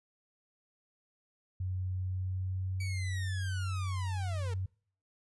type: tone with pitch glide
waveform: sine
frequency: 92.5 to 94.01 Hz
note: F#2 to F#2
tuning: 0 to +28 cents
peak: -32 dBFS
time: 1.6-4.66 s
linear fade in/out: 5 ms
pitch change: +28 cents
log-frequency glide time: 1.96-2.88 s
type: linear sweep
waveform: sawtooth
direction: down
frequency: 2292 to 438.1 Hz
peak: -38 dBFS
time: 2.8-4.54 s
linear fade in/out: 5 ms
effects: noise-tail reverb RT60 0.5 s tail -24 dB re dry + resampled to 24000 Hz